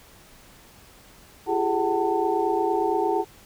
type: tone cluster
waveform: sine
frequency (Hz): 340.9 / 396.6 / 425.3 / 754 / 894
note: F4 / G4 / G#4 / F#5 / A5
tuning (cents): -42 / +20 / +41 / +32 / +27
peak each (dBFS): -27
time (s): 1.46-3.25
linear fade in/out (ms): 50
effects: pink hiss -51 dBFS RMS until 3.45 s